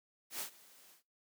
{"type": "noise with ADSR envelope", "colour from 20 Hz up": "white", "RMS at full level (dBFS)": -39, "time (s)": [0.3, 1.03], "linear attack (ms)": 100, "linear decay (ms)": 100, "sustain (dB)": -22, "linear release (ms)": 110, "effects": ["noise-tail reverb RT60 0.3 s tail -24 dB re dry", "high-pass 200 Hz 12 dB/octave"]}